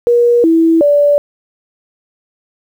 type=tone with pitch steps; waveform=sine; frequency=477.4 / 327.7 / 580 Hz; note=A#4 / E4 / D5; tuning=+41 / -10 / -22 cents; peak=-6 dBFS; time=0.07-1.18 s; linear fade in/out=0 ms; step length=370 ms; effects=7-bit